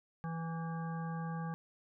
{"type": "harmonic tone with a mistuned harmonic", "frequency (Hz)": 164.81, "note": "E3", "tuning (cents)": 0, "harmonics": [1, 3, 5, 7, 9, 10], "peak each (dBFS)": [-37, -51, -46, -49, -62, -52], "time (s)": [0.24, 1.54], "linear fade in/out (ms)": 0, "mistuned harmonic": 10, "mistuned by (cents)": -42, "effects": []}